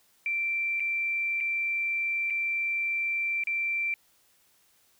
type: tone with dropouts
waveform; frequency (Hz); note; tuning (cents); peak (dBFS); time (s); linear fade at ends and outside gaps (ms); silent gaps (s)
sine; 2349; D7; 0; -26; 0.26-3.94; 1; 0.798-0.803 / 1.404-1.408 / 2.301-2.305 / 3.437-3.471
effects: white hiss -65 dBFS RMS until 4.99 s